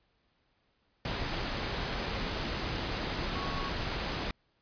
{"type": "tone in noise", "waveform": "sine", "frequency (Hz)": 1108.7, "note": "C#6", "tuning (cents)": 0, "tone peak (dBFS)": -39, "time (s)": [3.35, 3.69], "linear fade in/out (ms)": 2, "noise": "pink", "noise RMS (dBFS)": -34, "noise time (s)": [1.05, 4.31], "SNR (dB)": -8, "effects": ["pink hiss -73 dBFS RMS until 4.61 s", "resampled to 11025 Hz"]}